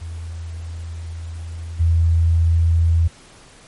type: tone with level steps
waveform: sine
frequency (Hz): 83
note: E2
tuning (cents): +12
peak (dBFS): -27 / -12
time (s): 0.01-3.08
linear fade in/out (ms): 10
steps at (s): 1.79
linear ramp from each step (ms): 20
effects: pink hiss -46 dBFS RMS until 3.67 s + MP3 48 kbps

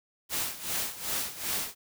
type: noise with tremolo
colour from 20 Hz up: white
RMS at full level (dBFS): -30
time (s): 0.29-1.75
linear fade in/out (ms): 50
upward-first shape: sine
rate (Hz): 2.6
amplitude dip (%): 80
effects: none

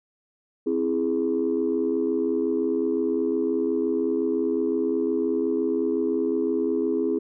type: chord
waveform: sine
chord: C augmented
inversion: none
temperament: equal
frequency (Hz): 261.6 / 329.6 / 415.3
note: C4 / E4 / G#4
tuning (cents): 0 / 0 / 0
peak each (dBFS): -26 / -25 / -24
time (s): 0.66-7.19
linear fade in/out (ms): 10
effects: tanh soft clip ceiling -14 dBFS

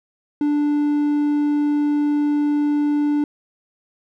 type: tone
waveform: triangle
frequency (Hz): 293.7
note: D4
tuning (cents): 0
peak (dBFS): -14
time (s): 0.41-3.24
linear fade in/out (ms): 2
effects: none

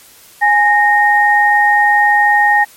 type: tone pair together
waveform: sine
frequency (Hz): 829.9 / 1854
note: G#5 / A#6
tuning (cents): -1 / -10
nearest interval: octave + major second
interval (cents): 1391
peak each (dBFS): -10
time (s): 0.41-2.65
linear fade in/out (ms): 20
effects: white hiss -42 dBFS RMS until 2.76 s + MP3 64 kbps

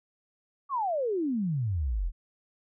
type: exponential sweep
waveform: sine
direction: down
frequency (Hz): 1171 to 36.71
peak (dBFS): -26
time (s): 0.69-2.12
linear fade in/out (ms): 50
effects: none

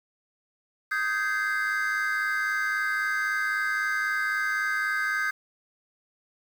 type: chord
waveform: triangle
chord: Ab major seventh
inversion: second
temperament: just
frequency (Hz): 1245.9 / 1557.4 / 1661.2 / 2077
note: Eb6 / G6 / Ab6 / C7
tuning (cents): +2 / -12 / 0 / -13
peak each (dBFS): -30 / -25 / -30 / -31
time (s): 0.91-5.31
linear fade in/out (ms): 10
effects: tanh soft clip ceiling -15 dBFS + 8-bit

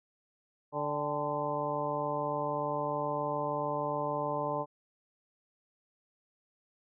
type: harmonic tone with a mistuned harmonic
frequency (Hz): 146.83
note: D3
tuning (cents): 0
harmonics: 1 / 2 / 3 / 4 / 5 / 6 / 7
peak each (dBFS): -41 / -41 / -39 / -35 / -41 / -37 / -37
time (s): 0.72-4.66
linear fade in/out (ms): 50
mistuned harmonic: 5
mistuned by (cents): +100
effects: none

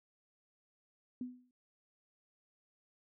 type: tone with exponential decay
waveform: sine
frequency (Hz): 249.6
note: B3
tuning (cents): +19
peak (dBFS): -35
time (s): 1.21-1.51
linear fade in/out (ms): 2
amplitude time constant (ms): 64
effects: none

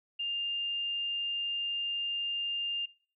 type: tone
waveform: sine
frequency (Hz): 2804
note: F7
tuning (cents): +6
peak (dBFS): -31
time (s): 0.19-2.86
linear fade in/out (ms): 10
effects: noise-tail reverb RT60 0.5 s tail -22 dB re dry

